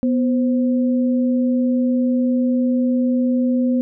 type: tone pair together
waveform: sine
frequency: 247 / 523.3 Hz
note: B3 / C5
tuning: 0 / 0 cents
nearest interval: octave + minor second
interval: 1300 cents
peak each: -15 / -25 dBFS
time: 0.03-3.81 s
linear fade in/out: 0 ms
effects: none